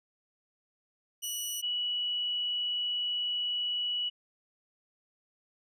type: tone pair in turn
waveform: 15% pulse / sine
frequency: 2939 / 2939 Hz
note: F#7 / F#7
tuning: -12 / -12 cents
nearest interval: unison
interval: 0 cents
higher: neither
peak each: -26 / -29 dBFS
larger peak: first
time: 1.22-1.62 / 1.62-4.1 s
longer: second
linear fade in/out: 20 ms
effects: none